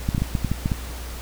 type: clicks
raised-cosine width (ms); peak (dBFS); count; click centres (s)
5; -9; 9; 0.089 / 0.148 / 0.18 / 0.22 / 0.352 / 0.447 / 0.516 / 0.659 / 0.718
effects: added 60 Hz sine -32 dBFS peak until 1.21 s + pink hiss -38 dBFS RMS until 1.21 s